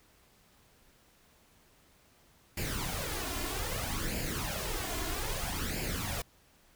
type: noise with flanger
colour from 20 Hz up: pink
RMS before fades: -35 dBFS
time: 2.57-6.22 s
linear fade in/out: 5 ms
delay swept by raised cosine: 0.41 to 2.91 ms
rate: 0.62 Hz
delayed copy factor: +0.65
effects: pink hiss -64 dBFS RMS until 6.75 s